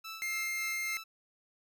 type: tone with tremolo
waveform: 15% pulse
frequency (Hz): 1318.5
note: E6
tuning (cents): 0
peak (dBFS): -34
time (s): 0.04-1.04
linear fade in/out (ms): 10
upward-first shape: sine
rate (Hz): 3.6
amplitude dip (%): 65
type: tone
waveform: 45% pulse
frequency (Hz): 2116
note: C7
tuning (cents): +19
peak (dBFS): -33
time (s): 0.22-0.97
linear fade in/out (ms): 0
effects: none